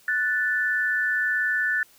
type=tone pair together; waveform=sine; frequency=1481.4 / 1760 Hz; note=F#6 / A6; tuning=+2 / 0 cents; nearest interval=minor third; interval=298 cents; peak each=-25 / -23 dBFS; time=0.08-1.83 s; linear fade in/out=2 ms; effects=white hiss -56 dBFS RMS until 1.98 s